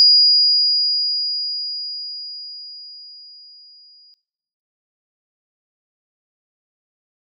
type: tone with exponential decay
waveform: sine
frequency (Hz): 4878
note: D#8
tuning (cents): -35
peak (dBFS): -7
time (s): 0-4.14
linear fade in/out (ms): 0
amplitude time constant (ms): 900
effects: noise-tail reverb RT60 0.8 s tail -17 dB re dry